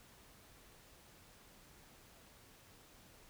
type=silence; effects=pink hiss -62 dBFS RMS until 3.29 s